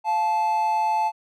triangle tone pair together, 698.5 / 870.4 Hz, F5 / A5, 0 / -19 cents, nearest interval major third, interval 381 cents, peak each -27 / -18 dBFS, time 0.04-1.12 s, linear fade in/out 50 ms, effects none

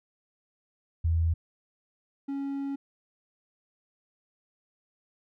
sine / triangle tone pair in turn, 82.41 / 277.2 Hz, E2 / C#4, 0 / 0 cents, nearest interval octave + major sixth, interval 2100 cents, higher second, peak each -22 / -28 dBFS, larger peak first, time 1.04-1.34 / 2.28-2.76 s, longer second, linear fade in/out 10 ms, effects none

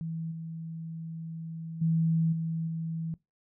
sine tone with level steps, 163.1 Hz, E3, 18 cents flat, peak -32 / -36 / -23 / -29 / -31 dBFS, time 0.01-3.14 s, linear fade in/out 0 ms, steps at 0.31 / 1.81 / 2.32 / 2.67 s, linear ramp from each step 10 ms, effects noise-tail reverb RT60 0.2 s tail -21 dB re dry

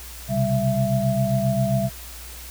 sine tone cluster, 127.1 / 134.6 / 196.9 / 667 Hz, C3 / C3 / G3 / E5, -50 / +49 / +8 / +20 cents, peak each -24 dBFS, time 0.28-1.9 s, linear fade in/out 50 ms, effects added 60 Hz sine -39 dBFS peak until 2.5 s + white hiss -40 dBFS RMS until 2.5 s

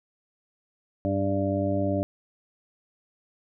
harmonic tone with a mistuned harmonic, 98 Hz, G2, in tune, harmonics 1 / 2 / 3 / 4 / 6 / 7, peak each -29 / -31 / -28 / -37 / -28 / -36 dBFS, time 1.05-2.03 s, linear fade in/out 0 ms, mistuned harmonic 4, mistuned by +45 cents, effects none

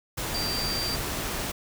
sine tone in noise, 4699 Hz, D8, in tune, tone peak -29 dBFS, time 0.34-0.96 s, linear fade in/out 10 ms, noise pink, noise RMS -31 dBFS, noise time 0.17-1.52 s, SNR -1 dB, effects none

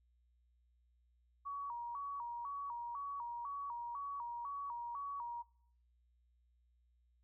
sine tone with vibrato, 1034 Hz, C6, 21 cents flat, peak -40 dBFS, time 1.45-5.43 s, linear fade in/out 20 ms, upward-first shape square, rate 2 Hz, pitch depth 150 cents each way, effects noise-tail reverb RT60 0.6 s tail -21 dB re dry + added 60 Hz sine -70 dBFS peak until 7.23 s

